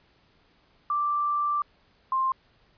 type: tone pair in turn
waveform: sine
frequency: 1174.7 / 1053.4 Hz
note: D6 / C6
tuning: 0 / +11 cents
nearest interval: major second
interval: 189 cents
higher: first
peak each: -23 / -22 dBFS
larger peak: second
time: 0.9-1.62 / 2.12-2.32 s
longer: first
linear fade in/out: 2 ms
effects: pink hiss -63 dBFS RMS until 2.77 s + resampled to 11025 Hz